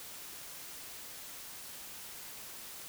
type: silence
effects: white hiss -47 dBFS RMS until 2.88 s